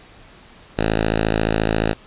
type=tone; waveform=5% pulse; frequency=54.3 Hz; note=A1; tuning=22 cents flat; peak=-6 dBFS; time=0.77-1.94 s; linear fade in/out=20 ms; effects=pink hiss -46 dBFS RMS until 2.06 s + resampled to 8000 Hz